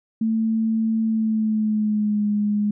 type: tone with pitch glide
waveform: sine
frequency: 222.7 to 207.8 Hz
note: A3 to G#3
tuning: +21 to +1 cents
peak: -18 dBFS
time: 0.21-2.71 s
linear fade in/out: 5 ms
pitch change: -120 cents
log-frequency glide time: 1.04-2.26 s
effects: none